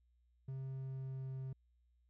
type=tone with pitch glide; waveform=triangle; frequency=133.2 to 132.13 Hz; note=C3 to C3; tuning=+31 to +17 cents; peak=-39 dBFS; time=0.48-1.53 s; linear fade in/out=5 ms; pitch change=-14 cents; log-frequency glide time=0.67-1.41 s; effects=added 60 Hz sine -70 dBFS peak until 2.09 s